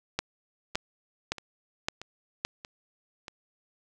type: two click trains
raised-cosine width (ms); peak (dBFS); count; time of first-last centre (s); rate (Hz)
0.2; -10 / -23; 5 / 5; 0.19-2.45 / 0.75-3.282; 1.77 / 1.58
effects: none